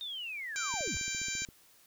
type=linear sweep; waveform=sine; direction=down; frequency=3703 to 32 Hz; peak=-37 dBFS; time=0.01-0.97 s; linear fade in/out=0 ms
type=harmonic tone; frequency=784 Hz; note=G5; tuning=in tune; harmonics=2 / 3 / 4 / 5 / 6 / 7 / 8 / 9; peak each=-43 / -39 / -47 / -44 / -46 / -47 / -42 / -38 dBFS; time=0.56-1.45 s; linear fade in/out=0 ms
type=click train; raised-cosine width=3 ms; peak=-35 dBFS; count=12; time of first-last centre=0.74-1.488 s; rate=14.7 Hz
effects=white hiss -62 dBFS RMS until 1.86 s

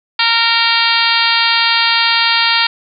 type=harmonic tone; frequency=461.8 Hz; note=A#4; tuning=16 cents flat; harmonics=2 / 3 / 4 / 5 / 6 / 7 / 8 / 9 / 10; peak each=-19 / -19 / -19 / -19 / -19 / -19 / -19 / -19 / -19 dBFS; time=0.19-2.67 s; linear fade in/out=5 ms; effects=none

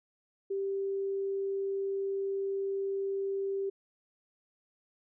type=tone; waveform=sine; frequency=392 Hz; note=G4; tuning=in tune; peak=-30 dBFS; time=0.5-3.7 s; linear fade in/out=10 ms; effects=none

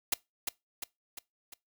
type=noise with echo; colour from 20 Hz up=white; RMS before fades=-27 dBFS; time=0.12-0.14 s; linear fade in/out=5 ms; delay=350 ms; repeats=4; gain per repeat=-5 dB; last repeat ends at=1.54 s; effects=noise-tail reverb RT60 0.2 s tail -22 dB re dry

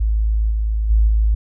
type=tone with level steps; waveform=sine; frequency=53.9 Hz; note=A1; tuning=35 cents flat; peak=-14 / -16 / -10 / -12 dBFS; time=0-1.35 s; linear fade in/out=10 ms; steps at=0.5 / 0.89 / 1.07 s; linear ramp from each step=20 ms; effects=none

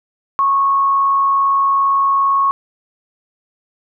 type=tone with frequency modulation; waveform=sine; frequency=1100 Hz; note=C#6; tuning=14 cents flat; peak=-11 dBFS; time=0.39-2.51 s; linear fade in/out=0 ms; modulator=77.6 Hz; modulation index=0.26; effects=none

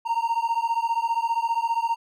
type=beating tone pair; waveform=triangle; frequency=916 / 931 Hz; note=A#5 / A#5; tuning=-31 / -2 cents; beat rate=15 Hz; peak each=-23 dBFS; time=0.05-1.96 s; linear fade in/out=20 ms; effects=none

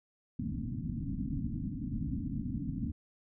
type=low-pass noise; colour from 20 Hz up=white; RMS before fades=-36 dBFS; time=0.39-2.92 s; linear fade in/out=5 ms; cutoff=290 Hz; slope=96 dB/octave; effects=none

